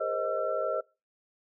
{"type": "tone cluster", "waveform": "sine", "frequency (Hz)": [412.7, 477, 528, 627, 1346], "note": ["G#4", "A#4", "C5", "D#5", "E6"], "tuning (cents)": [-11, 40, 16, 13, 36], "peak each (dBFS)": [-38, -37, -33, -31, -35], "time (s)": [0, 0.81], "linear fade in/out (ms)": 10, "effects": ["noise-tail reverb RT60 0.3 s tail -25 dB re dry"]}